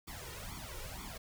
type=noise with flanger; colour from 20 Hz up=pink; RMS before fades=-45 dBFS; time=0.07-1.18 s; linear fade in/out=10 ms; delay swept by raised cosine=0.88 to 2.18 ms; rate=2.1 Hz; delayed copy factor=+0.9; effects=none